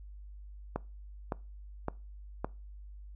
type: click train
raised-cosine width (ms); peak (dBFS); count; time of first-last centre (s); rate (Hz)
1; -18; 4; 0.76-2.445; 1.78
effects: noise-tail reverb RT60 0.3 s tail -22 dB re dry + added 50 Hz sine -45 dBFS peak until 3.15 s